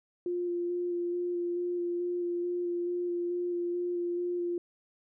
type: tone with vibrato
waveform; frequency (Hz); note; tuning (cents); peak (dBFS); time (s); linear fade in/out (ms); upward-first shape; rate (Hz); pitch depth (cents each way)
sine; 350.6; F4; +7; -29; 0.26-4.58; 2; square; 2.3; 11
effects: none